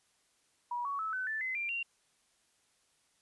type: tone with pitch steps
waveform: sine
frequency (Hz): 965 / 1121.4 / 1303.1 / 1514.2 / 1759.6 / 2045 / 2376 / 2761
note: B5 / C#6 / E6 / F#6 / A6 / C7 / D7 / F7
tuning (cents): -40 / +20 / -20 / +40 / 0 / -40 / +20 / -20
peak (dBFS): -33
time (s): 0.71-1.83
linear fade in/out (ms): 5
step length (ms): 140
effects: white hiss -72 dBFS RMS until 3.21 s + resampled to 24000 Hz